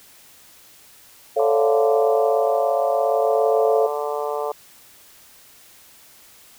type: chord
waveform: sine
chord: A augmented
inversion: none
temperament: just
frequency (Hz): 440 / 550 / 687.5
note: A4 / C#5 / E#5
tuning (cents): 0 / -14 / -27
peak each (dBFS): -21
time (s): 1.36-3.87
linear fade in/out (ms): 10
type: harmonic tone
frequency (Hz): 146.83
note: D3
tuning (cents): 0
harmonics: 3 / 4 / 5 / 6 / 7 / 8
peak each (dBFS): -26 / -28 / -30 / -32 / -33 / -34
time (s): 1.39-4.52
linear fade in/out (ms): 5
effects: white hiss -49 dBFS RMS until 6.58 s